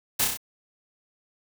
white noise with echo, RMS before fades -23 dBFS, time 0.19-0.25 s, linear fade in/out 10 ms, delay 31 ms, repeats 4, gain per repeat -3 dB, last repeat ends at 0.374 s, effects none

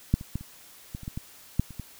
clicks, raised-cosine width 5 ms, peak -8 / -26 / -17 / -29 / -22 / -29 / -21 / -20 / -9 / -30 / -22 dBFS, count 11, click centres 0.14 / 0.211 / 0.356 / 0.41 / 0.949 / 1.033 / 1.079 / 1.175 / 1.596 / 1.707 / 1.797 s, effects white hiss -51 dBFS RMS until 1.99 s

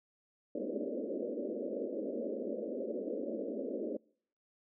white band-pass noise, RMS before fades -38 dBFS, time 0.55-3.97 s, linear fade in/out 5 ms, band 210 to 590 Hz, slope 96 dB/octave, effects noise-tail reverb RT60 0.6 s tail -26 dB re dry

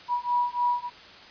sine beating tone pair, 970 / 973.4 Hz, B5 / B5, -31 / -25 cents, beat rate 3.4 Hz, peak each -26 dBFS, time 0.08-0.9 s, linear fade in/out 50 ms, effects white hiss -47 dBFS RMS until 1.3 s + resampled to 11025 Hz

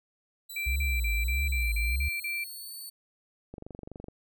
5% pulse tone with pitch glide, 3973 to 4485 Hz, B7 to C#8, +10 to +19 cents, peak -33 dBFS, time 0.49-2.9 s, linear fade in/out 10 ms, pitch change +209 cents, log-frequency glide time 1.45-2.71 s
sine tone bursts, 2349 Hz, D7, in tune, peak -30 dBFS, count 8, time 0.56-2.44 s, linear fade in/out 5 ms, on 200 ms, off 40 ms
sine tone with vibrato, 61.74 Hz, B1, in tune, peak -26 dBFS, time 0.66-2.09 s, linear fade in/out 10 ms, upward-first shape triangle, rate 1.6 Hz, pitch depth 270 cents each way
click train, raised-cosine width 2 ms, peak -28 dBFS, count 14, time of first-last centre 3.54-4.084 s, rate 23.9 Hz
effects none

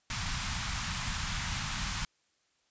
pink band-stop noise, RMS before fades -34 dBFS, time 0.1-2.05 s, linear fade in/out 2 ms, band 190 to 940 Hz, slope 24 dB/octave, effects white hiss -73 dBFS RMS until 2.7 s + resampled to 16000 Hz

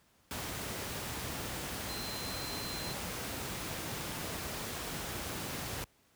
sine tone in noise, 4100 Hz, C8, 36 cents flat, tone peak -43 dBFS, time 1.89-2.93 s, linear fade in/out 0 ms, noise pink, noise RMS -39 dBFS, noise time 0.31-5.84 s, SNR -7 dB, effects pink hiss -68 dBFS RMS until 6.15 s + high-pass 60 Hz 12 dB/octave

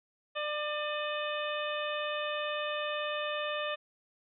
harmonic tone with a mistuned harmonic, 597 Hz, D5, 28 cents sharp, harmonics 1 / 2 / 3 / 4 / 5 / 6, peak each -35 / -38 / -40 / -41 / -42 / -43 dBFS, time 0.35-3.76 s, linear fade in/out 20 ms, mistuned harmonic 4, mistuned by +91 cents, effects none

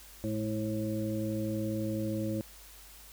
harmonic tone with a mistuned harmonic, 108.4 Hz, A2, 25 cents flat, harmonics 1 / 2 / 3 / 5, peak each -36 / -35 / -35 / -38 dBFS, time 0.24-2.41 s, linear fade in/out 0 ms, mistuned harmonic 2, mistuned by -30 cents, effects added 50 Hz sine -55 dBFS peak until 3.12 s + white hiss -53 dBFS RMS until 3.12 s

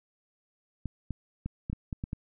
clicks, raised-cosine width 5 ms, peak -21 dBFS, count 8, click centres 0.857 / 1.107 / 1.46 / 1.699 / 1.73 / 1.928 / 2.039 / 2.131 s, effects none

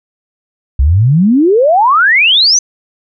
sine exponential sweep, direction up, 61.74 to 6272 Hz, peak -5 dBFS, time 0.79-2.59 s, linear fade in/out 5 ms, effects none

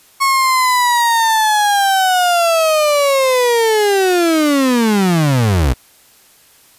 35% pulse linear sweep, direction down, 1100 to 57.2 Hz, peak -9 dBFS, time 0.2-5.74 s, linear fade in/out 20 ms, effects white hiss -48 dBFS RMS until 6.78 s + resampled to 32000 Hz

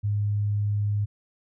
sine tone, 103.3 Hz, G#2, 9 cents flat, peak -22 dBFS, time 0.03-1.06 s, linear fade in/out 20 ms, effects none

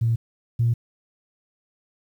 sine tone pair in turn, 115.1 / 117.32 Hz, A#2 / A#2, -22 / +12 cents, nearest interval unison, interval 34 cents, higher second, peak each -17 / -16 dBFS, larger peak second, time 0.01-0.16 / 0.59-0.74 s, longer neither, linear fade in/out 10 ms, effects tanh soft clip ceiling -12 dBFS + 9-bit

